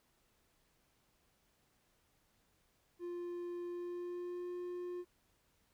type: tone with pitch glide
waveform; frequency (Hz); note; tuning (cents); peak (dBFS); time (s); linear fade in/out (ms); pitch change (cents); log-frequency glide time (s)
triangle; 350 to 355.5; F4 to F4; +4 to +31; -38; 2.99-5.05; 50; +27; 3.66-4.51
effects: pink hiss -75 dBFS RMS until 5.73 s